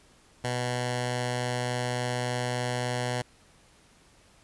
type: tone with notch filter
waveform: 10% pulse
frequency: 123.47 Hz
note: B2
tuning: in tune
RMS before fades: -30 dBFS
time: 0.44-3.22 s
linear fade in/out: 5 ms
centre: 310 Hz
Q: 1.1
effects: pink hiss -59 dBFS RMS until 4.43 s + resampled to 24000 Hz